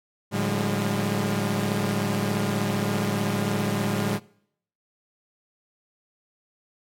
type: tone cluster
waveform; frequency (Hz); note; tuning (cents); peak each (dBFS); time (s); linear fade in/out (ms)
sawtooth; 109 / 145.9 / 179.3 / 202.7; A2 / D3 / F3 / G#3; -16 / -11 / +46 / -42; -25 / -27 / -26 / -23; 0.31-4.2; 50
effects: noise-tail reverb RT60 0.7 s tail -24 dB re dry + AAC 64 kbps